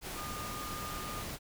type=tone in noise; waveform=sine; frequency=1216 Hz; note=D#6; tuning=40 cents flat; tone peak=-42 dBFS; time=0.14-1.25 s; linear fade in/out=50 ms; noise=pink; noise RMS=-41 dBFS; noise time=0.01-1.39 s; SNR=-4 dB; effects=none